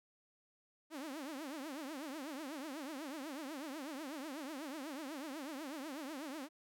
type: tone with vibrato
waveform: sawtooth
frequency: 290 Hz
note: D4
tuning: 22 cents flat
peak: -39 dBFS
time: 0.9-6.49 s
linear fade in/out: 50 ms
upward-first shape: triangle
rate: 8.1 Hz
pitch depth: 250 cents each way
effects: none